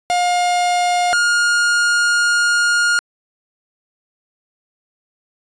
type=tone pair in turn; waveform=45% pulse; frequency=711 / 1422 Hz; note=F5 / F6; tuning=+31 / +31 cents; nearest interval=octave; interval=1200 cents; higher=second; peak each=-14 / -13 dBFS; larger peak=second; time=0.1-1.13 / 1.13-2.99 s; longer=second; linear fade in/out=0 ms; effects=resampled to 22050 Hz